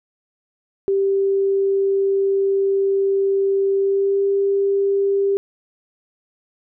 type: tone with pitch glide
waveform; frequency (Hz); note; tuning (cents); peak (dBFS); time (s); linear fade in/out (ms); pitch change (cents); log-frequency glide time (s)
sine; 392 to 396.1; G4 to G4; 0 to +18; -15; 0.88-5.37; 0; +18; 3.77-4.23
effects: none